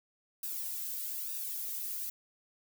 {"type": "noise with flanger", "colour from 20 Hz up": "violet", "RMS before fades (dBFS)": -38, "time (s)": [0.43, 2.1], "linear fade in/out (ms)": 5, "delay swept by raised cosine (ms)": [0.93, 2.13], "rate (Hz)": 1.1, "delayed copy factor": -0.85, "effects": []}